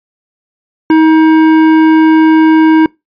sine tone with hard clipping, 317.3 Hz, D#4, 34 cents sharp, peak -5 dBFS, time 0.9-2.86 s, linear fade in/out 2 ms, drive 12 dB, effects noise-tail reverb RT60 0.2 s tail -24 dB re dry + resampled to 11025 Hz

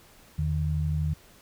sine tone pair together, 81.1 / 153.1 Hz, E2 / D#3, -28 / -28 cents, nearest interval major seventh, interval 1100 cents, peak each -27 dBFS, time 0.38-1.14 s, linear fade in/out 10 ms, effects pink hiss -55 dBFS RMS until 1.41 s

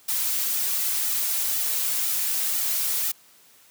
blue noise with flanger, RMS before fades -25 dBFS, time 0.08-3.12 s, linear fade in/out 10 ms, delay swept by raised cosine 1.8 to 4.9 ms, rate 2 Hz, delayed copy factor -0.55, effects white hiss -55 dBFS RMS until 3.7 s + high-pass 100 Hz 12 dB/octave

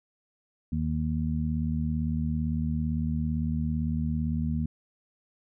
harmonic tone, 77.78 Hz, D#2, in tune, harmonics 1 / 2 / 3, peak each -30 / -30 / -30 dBFS, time 0.72-4.66 s, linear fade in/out 5 ms, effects none

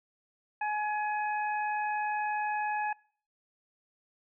harmonic tone, 843 Hz, G#5, 26 cents sharp, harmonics 1 / 2 / 3, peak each -30 / -36 / -40 dBFS, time 0.61-2.93 s, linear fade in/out 5 ms, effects noise-tail reverb RT60 0.5 s tail -24 dB re dry

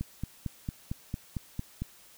click train, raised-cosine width 5 ms, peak -20 dBFS, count 9, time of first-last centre 0.01-1.82 s, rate 4.42 Hz, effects white hiss -56 dBFS RMS until 2.17 s

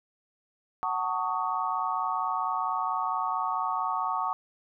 sine chord, D# half-diminished seventh, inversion first, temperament just, 746.7 / 896 / 1120.1 / 1244.5 Hz, F#5 / A5 / C#6 / D#6, +16 / +31 / +18 / 0 cents, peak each -33 / -32 / -30 / -34 dBFS, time 0.83-4.33 s, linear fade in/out 0 ms, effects none

